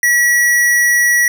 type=tone; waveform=square; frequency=1931 Hz; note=B6; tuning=39 cents flat; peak=-10 dBFS; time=0.03-1.28 s; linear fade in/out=2 ms; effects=none